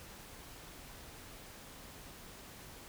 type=silence; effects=pink hiss -52 dBFS RMS until 2.88 s